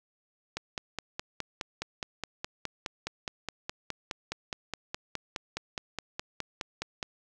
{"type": "click train", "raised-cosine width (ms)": 0.2, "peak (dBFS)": -16, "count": 32, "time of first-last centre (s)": [0.57, 7.028], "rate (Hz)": 4.8, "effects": []}